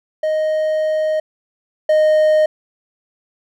triangle tone pair in turn, 622.3 / 618 Hz, D#5 / D#5, 0 / -12 cents, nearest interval unison, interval 12 cents, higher first, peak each -13 / -8 dBFS, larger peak second, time 0.23-1.2 / 1.89-2.46 s, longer first, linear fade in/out 5 ms, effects none

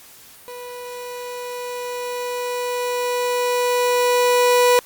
30% pulse tone with level ramp, 491 Hz, B4, 10 cents flat, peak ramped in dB -30 to -9 dBFS, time 0.48-4.79 s, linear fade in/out 0 ms, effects white hiss -45 dBFS RMS until 4.85 s + Opus 48 kbps

